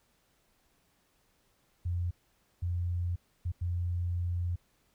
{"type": "tone bursts at uneven times", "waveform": "sine", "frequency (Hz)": 87.6, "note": "F2", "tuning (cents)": 6, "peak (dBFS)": -29, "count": 4, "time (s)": [[1.85, 2.11], [2.62, 3.16], [3.45, 3.52], [3.61, 4.56]], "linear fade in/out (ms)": 10, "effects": ["pink hiss -71 dBFS RMS until 4.94 s"]}